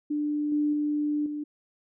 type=tone with level steps; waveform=sine; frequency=296.6 Hz; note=D4; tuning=17 cents sharp; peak=-25 / -22 / -24 / -30 dBFS; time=0.1-1.44 s; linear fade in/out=10 ms; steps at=0.52 / 0.73 / 1.26 s; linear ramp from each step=2 ms; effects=none